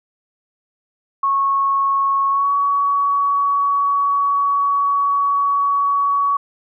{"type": "tone with pitch glide", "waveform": "sine", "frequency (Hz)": [1100, 1127], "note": ["C#6", "C#6"], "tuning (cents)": [-14, 28], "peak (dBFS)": -14, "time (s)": [1.23, 6.37], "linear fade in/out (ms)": 5, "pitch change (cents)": 42, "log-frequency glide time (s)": [2.3, 2.5], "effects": []}